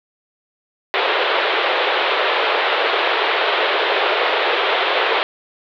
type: band-pass noise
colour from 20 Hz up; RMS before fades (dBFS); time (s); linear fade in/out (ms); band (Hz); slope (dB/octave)
pink; -18; 0.94-5.23; 0; 390 to 3800; 48
effects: none